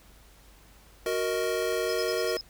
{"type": "chord", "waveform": "square", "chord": "D# minor", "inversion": "first", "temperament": "equal with one note detuned", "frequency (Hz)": [370, 466.2, 626.9], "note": ["F#4", "A#4", "D#5"], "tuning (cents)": [0, 0, 13], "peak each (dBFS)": [-32, -30, -33], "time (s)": [1.06, 2.37], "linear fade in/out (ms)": 2}
{"type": "clicks", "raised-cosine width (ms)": 0.5, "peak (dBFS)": -32, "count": 7, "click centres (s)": [1.13, 1.34, 1.437, 1.625, 1.726, 2.134, 2.247]}
{"type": "tone bursts", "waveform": "sine", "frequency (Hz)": 5120, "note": "D#8", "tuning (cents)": 49, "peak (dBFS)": -34, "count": 6, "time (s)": [1.89, 2.41], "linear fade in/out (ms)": 0, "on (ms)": 40, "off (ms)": 56}
{"effects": ["added 50 Hz sine -55 dBFS peak until 2.49 s", "pink hiss -57 dBFS RMS until 2.49 s"]}